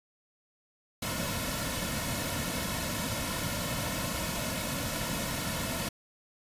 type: noise with comb filter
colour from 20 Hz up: pink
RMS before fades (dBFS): -33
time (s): 1.02-5.89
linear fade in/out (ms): 5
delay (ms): 2.5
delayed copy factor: -0.7
effects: resampled to 32000 Hz